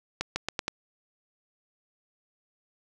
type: accelerating click train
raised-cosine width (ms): 0.2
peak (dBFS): -11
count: 5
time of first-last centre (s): 0.21-0.681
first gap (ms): 150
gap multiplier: 0.84
effects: none